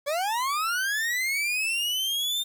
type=linear sweep; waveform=40% pulse; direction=up; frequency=549 to 3639 Hz; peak=-24 dBFS; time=0.06-2.44 s; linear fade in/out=20 ms; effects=9-bit